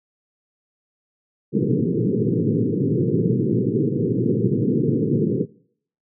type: band-pass noise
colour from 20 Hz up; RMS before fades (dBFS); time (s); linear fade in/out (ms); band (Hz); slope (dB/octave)
pink; -20; 1.52-5.46; 50; 110 to 470; 96
effects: noise-tail reverb RT60 0.6 s tail -22 dB re dry